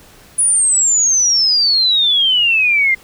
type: exponential sweep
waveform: sine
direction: down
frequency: 9956 to 2072 Hz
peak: -10 dBFS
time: 0.38-2.95 s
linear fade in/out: 10 ms
effects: pink hiss -44 dBFS RMS until 3.03 s